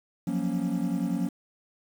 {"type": "chord", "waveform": "triangle", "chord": "Gb major seventh", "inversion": "third", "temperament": "equal with one note detuned", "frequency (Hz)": [174.61, 185, 234, 277.2], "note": ["F3", "Gb3", "Bb3", "Db4"], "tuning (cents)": [0, 0, 7, 0], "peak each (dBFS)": -29, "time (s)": [0.27, 1.29], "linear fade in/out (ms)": 5, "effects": ["tanh soft clip ceiling -14 dBFS", "8-bit"]}